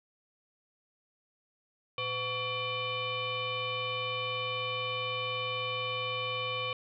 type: tone with frequency modulation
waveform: sine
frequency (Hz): 1755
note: A6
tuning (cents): -5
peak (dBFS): -31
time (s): 1.98-6.73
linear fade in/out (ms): 2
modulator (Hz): 624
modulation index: 2.5
effects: none